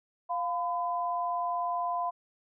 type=tone pair together; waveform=sine; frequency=701.4 / 1009 Hz; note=F5 / B5; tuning=+7 / +37 cents; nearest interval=tritone; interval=630 cents; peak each=-31 / -31 dBFS; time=0.29-2.11 s; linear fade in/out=20 ms; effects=none